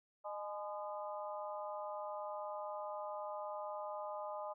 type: harmonic tone with a mistuned harmonic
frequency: 204 Hz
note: G#3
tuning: 31 cents flat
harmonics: 3 / 4 / 5 / 6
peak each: -44 / -46 / -48 / -50 dBFS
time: 0.24-4.54 s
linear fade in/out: 20 ms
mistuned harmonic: 4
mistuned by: +52 cents
effects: none